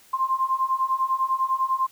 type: beating tone pair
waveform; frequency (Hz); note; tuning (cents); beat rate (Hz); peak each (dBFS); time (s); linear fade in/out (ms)
sine; 1046.5 / 1056.5; C6 / C6; 0 / +16; 10; -25 / -23; 0.13-1.87; 10
effects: white hiss -54 dBFS RMS until 1.91 s